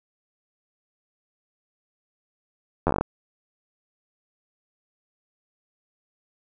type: slowing click train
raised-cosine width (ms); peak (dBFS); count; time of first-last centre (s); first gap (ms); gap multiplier
1; -7; 9; 2.87-3.01; 11; 1.13
effects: none